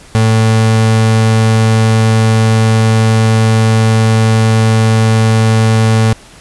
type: tone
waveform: 35% pulse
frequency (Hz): 111.2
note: A2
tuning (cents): +19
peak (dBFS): -5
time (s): 0.15-6.13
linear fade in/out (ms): 0
effects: pink hiss -38 dBFS RMS until 6.4 s + resampled to 24000 Hz